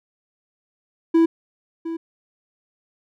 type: tone with echo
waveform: triangle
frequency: 329.6 Hz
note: E4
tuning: in tune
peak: -10 dBFS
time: 1.14-1.26 s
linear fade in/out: 10 ms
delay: 710 ms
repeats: 1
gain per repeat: -13 dB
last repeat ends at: 1.97 s
effects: none